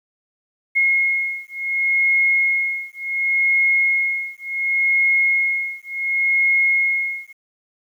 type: beating tone pair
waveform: sine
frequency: 2158 / 2158.69 Hz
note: C#7 / C#7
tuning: -47 / -47 cents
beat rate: 0.69 Hz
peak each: -19 / -19 dBFS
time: 0.75-7.33 s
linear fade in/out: 20 ms
effects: 9-bit